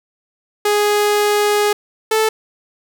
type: tone pair in turn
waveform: sawtooth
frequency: 415.3 / 438.3 Hz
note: G#4 / A4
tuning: 0 / -7 cents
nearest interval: minor second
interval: 93 cents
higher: second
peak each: -9 dBFS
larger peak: neither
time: 0.65-1.73 / 2.11-2.29 s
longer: first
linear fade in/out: 5 ms
effects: none